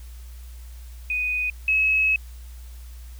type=tone pair in turn; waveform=sine; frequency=2489 / 2572 Hz; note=D#7 / E7; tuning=0 / -43 cents; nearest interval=minor second; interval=57 cents; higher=second; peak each=-22 / -17 dBFS; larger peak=second; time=1.1-1.5 / 1.68-2.16 s; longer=second; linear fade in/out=2 ms; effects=added 60 Hz sine -37 dBFS peak until 3.19 s + white hiss -53 dBFS RMS until 3.19 s